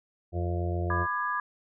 harmonic tone, 87.31 Hz, F2, in tune, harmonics 1 / 2 / 4 / 5 / 6 / 7 / 8, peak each -28 / -38 / -35 / -43 / -43 / -41 / -39 dBFS, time 0.32-1.07 s, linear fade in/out 50 ms
sine chord, G# diminished, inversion first, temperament just, 996.7 / 1196.1 / 1661.2 Hz, B5 / D6 / G#6, +16 / +31 / 0 cents, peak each -32 / -31 / -32 dBFS, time 0.9-1.4 s, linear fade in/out 2 ms
effects none

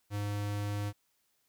square tone, 102.7 Hz, G#2, 19 cents flat, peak -33 dBFS, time 0.1-0.93 s, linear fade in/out 50 ms, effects white hiss -75 dBFS RMS until 1.48 s

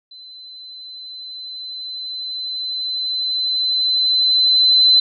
sine tone with level ramp, 4044 Hz, B7, 40 cents sharp, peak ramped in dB -37 to -8 dBFS, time 0.11-5 s, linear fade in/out 5 ms, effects none

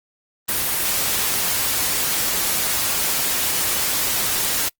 white noise, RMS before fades -21 dBFS, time 0.48-4.69 s, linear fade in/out 10 ms, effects noise-tail reverb RT60 0.1 s tail -26 dB re dry + Opus 24 kbps

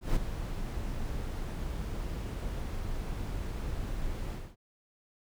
brown noise with ADSR envelope, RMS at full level -26 dBFS, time 0.01-4.56 s, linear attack 150 ms, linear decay 12 ms, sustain -9 dB, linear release 240 ms, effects none

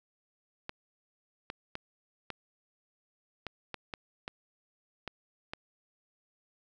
clicks, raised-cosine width 0.3 ms, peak -21 dBFS, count 10, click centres 0.694 / 1.501 / 1.754 / 2.303 / 3.467 / 3.743 / 3.938 / 4.279 / 5.077 / 5.535 s, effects none

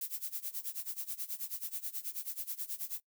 violet noise with tremolo, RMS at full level -37 dBFS, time 0.01-3 s, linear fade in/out 2 ms, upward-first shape sine, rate 9.3 Hz, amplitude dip 90%, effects noise-tail reverb RT60 0.1 s tail -20 dB re dry

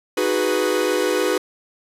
45% pulse chord, G# minor seventh, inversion second, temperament equal with one note detuned, 311.1 / 368.5 / 415.3 / 493.9 Hz, D#4 / F#4 / G#4 / B4, 0 / -7 / 0 / 0 cents, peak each -26 / -23 / -24 / -22 dBFS, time 0.17-1.38 s, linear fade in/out 5 ms, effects resampled to 32000 Hz

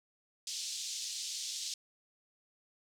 white band-pass noise, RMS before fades -40 dBFS, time 0.47-1.74 s, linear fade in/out 2 ms, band 3500 to 6900 Hz, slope 24 dB/octave, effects none

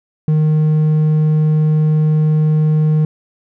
sine tone with hard clipping, 154.3 Hz, D#3, 14 cents flat, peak -11 dBFS, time 0.28-3.05 s, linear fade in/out 2 ms, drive 3 dB, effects none

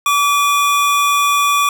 square tone pair together, 1150 / 2438 Hz, D6 / D#7, -37 / -36 cents, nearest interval octave + minor second, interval 1301 cents, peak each -13 / -20 dBFS, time 0.06-1.69 s, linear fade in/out 2 ms, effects none

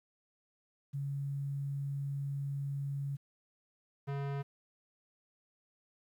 sine / square tone pair in turn, 140 / 140 Hz, C#3 / C#3, +18 / +18 cents, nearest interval unison, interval 0 cents, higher neither, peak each -34 / -35 dBFS, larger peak first, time 0.93-3.17 / 4.07-4.43 s, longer first, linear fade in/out 20 ms, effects low-pass 2000 Hz 12 dB/octave + 11-bit

